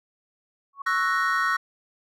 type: tone with exponential growth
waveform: sine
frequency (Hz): 1110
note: C#6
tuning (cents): +2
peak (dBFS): -28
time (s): 0.73-0.82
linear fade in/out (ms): 5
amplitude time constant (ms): 19
type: chord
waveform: triangle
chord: F# dominant seventh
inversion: second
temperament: equal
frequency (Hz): 1108.7 / 1318.5 / 1480 / 1864.7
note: C#6 / E6 / F#6 / A#6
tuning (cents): 0 / 0 / 0 / 0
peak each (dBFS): -25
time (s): 0.86-1.57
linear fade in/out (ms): 10
effects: none